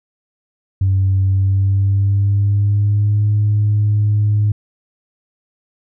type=tone with pitch glide; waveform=sine; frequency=96 to 104.69 Hz; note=G2 to G#2; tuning=-36 to +14 cents; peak=-10 dBFS; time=0.81-4.52 s; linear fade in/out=5 ms; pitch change=+150 cents; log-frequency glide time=1.27-3.27 s; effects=tanh soft clip ceiling -8 dBFS